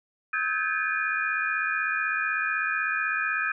sine tone cluster, 1284 / 1546 / 1622 / 1722 / 2447 Hz, E6 / G6 / G#6 / A6 / D#7, -46 / -24 / -41 / -38 / -29 cents, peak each -31 dBFS, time 0.33-3.52 s, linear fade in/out 5 ms, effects none

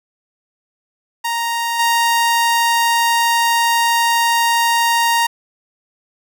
sawtooth tone with level steps, 932.3 Hz, A#5, in tune, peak -14 / -9 dBFS, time 1.24-5.27 s, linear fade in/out 10 ms, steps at 1.79 s, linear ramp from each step 5 ms, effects none

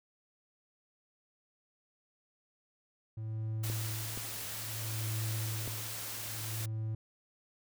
triangle tone with tremolo, 110 Hz, A2, in tune, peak -31 dBFS, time 3.17-6.95 s, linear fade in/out 5 ms, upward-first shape sine, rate 0.6 Hz, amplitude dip 90%
white noise, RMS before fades -41 dBFS, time 3.63-6.66 s, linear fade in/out 10 ms
clicks, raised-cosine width 2 ms, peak -28 dBFS, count 3, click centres 3.7 / 4.175 / 5.677 s
effects none

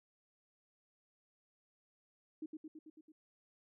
sine tone with echo, 311.7 Hz, D#4, 3 cents sharp, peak -40 dBFS, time 2.42-2.46 s, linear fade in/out 5 ms, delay 110 ms, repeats 6, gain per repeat -3 dB, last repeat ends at 3.12 s, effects none

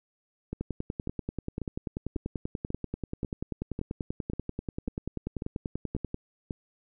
two click trains, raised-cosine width 3 ms, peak -19 / -20 dBFS, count 58 / 12, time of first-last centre 0.61-6.144 / 0.53-6.508 s, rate 10.3 / 1.84 Hz, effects none

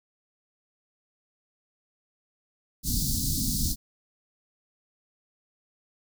pink band-stop noise, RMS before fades -27 dBFS, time 2.83-3.76 s, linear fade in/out 50 ms, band 280 to 4200 Hz, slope 48 dB/octave, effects none

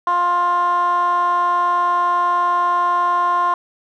15% pulse tone with band-pass filter, 351.7 Hz, F4, 12 cents sharp, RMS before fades -17 dBFS, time 0.07-3.54 s, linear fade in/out 2 ms, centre 1000 Hz, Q 5.5, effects none

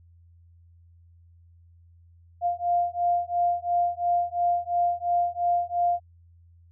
sine beating tone pair, 698.5 / 701.4 Hz, F5 / F5, 0 / +7 cents, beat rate 2.9 Hz, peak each -25 dBFS, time 2.41-6 s, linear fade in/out 50 ms, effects added 85 Hz sine -52 dBFS peak until 6.71 s

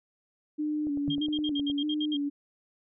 sine tone with vibrato, 293.8 Hz, D4, 1 cent sharp, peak -27 dBFS, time 0.58-2.3 s, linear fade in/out 20 ms, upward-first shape square, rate 1.6 Hz, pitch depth 46 cents each way
click train, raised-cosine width 2 ms, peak -30 dBFS, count 9, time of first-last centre 0.87-1.7 s, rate 9.64 Hz
sine tone with exponential decay, 150.6 Hz, D3, 44 cents sharp, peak -27 dBFS, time 1.08-1.25 s, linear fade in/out 0 ms, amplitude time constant 35 ms
sine tone bursts, 3218 Hz, G7, 45 cents sharp, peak -31 dBFS, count 10, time 1.1-2.169 s, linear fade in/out 5 ms, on 52 ms, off 61 ms
effects none

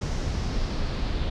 brown noise with low-pass filter sweep, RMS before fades -27 dBFS, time 0.01-1.3 s, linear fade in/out 10 ms, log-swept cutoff 6200 to 4000 Hz, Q 2.6, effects none

